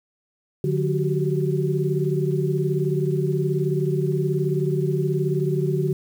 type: tone cluster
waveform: sine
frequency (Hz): 148.2 / 181.9 / 370 / 388.8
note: D3 / F#3 / F#4 / G4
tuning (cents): +16 / -29 / 0 / -14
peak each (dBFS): -22 / -29 / -25 / -28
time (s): 0.64-5.93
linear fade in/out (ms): 2
effects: 8-bit